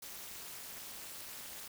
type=noise with amplitude modulation; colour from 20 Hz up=white; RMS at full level=-43 dBFS; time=0.02-1.68 s; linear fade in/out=5 ms; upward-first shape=sine; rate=276 Hz; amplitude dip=100%; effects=none